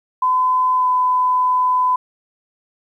sine tone with pitch glide, 1015 to 1006.2 Hz, B5 to B5, +47 to +32 cents, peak -13 dBFS, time 0.22-1.96 s, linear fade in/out 5 ms, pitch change -15 cents, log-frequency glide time 0.76-0.87 s, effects 9-bit

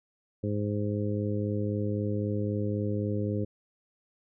harmonic tone, 103.83 Hz, G#2, in tune, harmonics 1 / 2 / 3 / 4 / 5, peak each -30 / -33 / -35 / -36 / -37 dBFS, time 0.43-3.45 s, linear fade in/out 10 ms, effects none

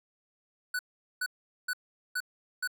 square tone bursts, 1487 Hz, F#6, 8 cents sharp, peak -30 dBFS, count 5, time 0.74-2.675 s, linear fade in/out 5 ms, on 51 ms, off 420 ms, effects none

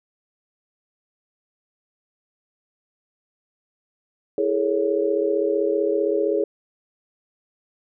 sine chord, A major seventh, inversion second, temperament equal with one note detuned, 329.6 / 415.3 / 450.8 / 554.4 Hz, E4 / G#4 / A4 / C#5, 0 / 0 / +42 / 0 cents, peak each -26 / -21 / -27 / -25 dBFS, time 4.38-6.44 s, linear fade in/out 2 ms, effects none

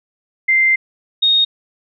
sine tone pair in turn, 2087 / 3719 Hz, C7 / A#7, -5 / -5 cents, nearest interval minor seventh, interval 1000 cents, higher second, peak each -10 dBFS, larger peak neither, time 0.48-0.76 / 1.22-1.45 s, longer first, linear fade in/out 10 ms, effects none

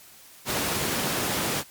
pink high-pass noise, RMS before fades -27 dBFS, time 0.45-1.64 s, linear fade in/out 50 ms, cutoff 130 Hz, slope 12 dB/octave, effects white hiss -50 dBFS RMS until 1.7 s + MP3 96 kbps

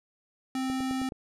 square tone, 261.6 Hz, C4, in tune, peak -29 dBFS, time 0.55-1.09 s, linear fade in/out 2 ms
click train, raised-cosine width 2 ms, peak -26 dBFS, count 5, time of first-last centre 0.7-1.121 s, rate 9.49 Hz
effects low-pass 11000 Hz 12 dB/octave

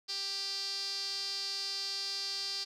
sawtooth tone with band-pass filter, 393.7 Hz, G4, 8 cents sharp, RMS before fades -37 dBFS, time 0.08-2.65 s, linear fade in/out 20 ms, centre 4700 Hz, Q 7.8, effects none

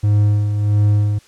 triangle tone with tremolo, 103.83 Hz, G#2, in tune, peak -8 dBFS, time 0.03-1.19 s, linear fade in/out 10 ms, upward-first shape sine, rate 1.5 Hz, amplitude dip 50%, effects white hiss -50 dBFS RMS until 1.27 s + low-pass 8000 Hz 12 dB/octave

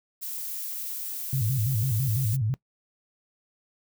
violet noise, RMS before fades -34 dBFS, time 0.21-2.37 s, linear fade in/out 20 ms
sine tone with vibrato, 120 Hz, B2, 49 cents flat, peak -23 dBFS, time 1.33-2.54 s, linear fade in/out 0 ms, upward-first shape square, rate 6 Hz, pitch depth 190 cents each way
effects noise-tail reverb RT60 0.1 s tail -21 dB re dry

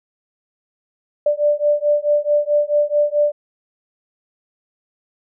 sine beating tone pair, 587.3 / 591.9 Hz, D5 / D5, 0 / +13 cents, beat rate 4.6 Hz, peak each -17 dBFS, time 1.26-3.32 s, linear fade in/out 5 ms, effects none

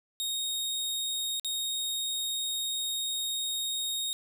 sawtooth tone with dropouts, 3729 Hz, A#7, in tune, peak -27 dBFS, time 0.2-4.13 s, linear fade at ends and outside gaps 0 ms, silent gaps 1.397-1.447 s, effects none

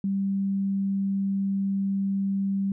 sine tone, 196 Hz, G3, in tune, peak -23 dBFS, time 0.04-2.72 s, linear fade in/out 2 ms, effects none

